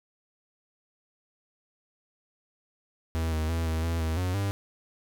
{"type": "tone with pitch steps", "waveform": "45% pulse", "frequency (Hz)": [81.1, 78.7, 82.5, 80.4, 83.2, 80.2, 91, 99.6], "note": ["E2", "D#2", "E2", "E2", "E2", "E2", "F#2", "G2"], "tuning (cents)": [-28, 20, 2, -43, 17, -47, -28, 28], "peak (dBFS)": -26, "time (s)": [3.15, 4.51], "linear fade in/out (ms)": 0, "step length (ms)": 170, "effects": []}